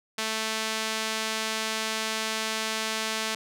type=tone with band-pass filter; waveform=sawtooth; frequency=220 Hz; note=A3; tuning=in tune; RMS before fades=-30 dBFS; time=0.18-3.35 s; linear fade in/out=5 ms; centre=4300 Hz; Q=0.55; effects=none